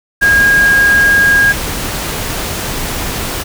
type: tone in noise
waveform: sine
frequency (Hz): 1630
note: G#6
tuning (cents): -33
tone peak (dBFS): -6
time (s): 0.21-1.53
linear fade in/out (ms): 20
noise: pink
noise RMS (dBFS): -19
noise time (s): 0.21-3.44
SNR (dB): +10
effects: none